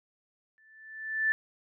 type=tone with exponential growth; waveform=sine; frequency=1760 Hz; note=A6; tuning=in tune; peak=-21 dBFS; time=0.58-1.32 s; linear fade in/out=0 ms; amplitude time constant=160 ms; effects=none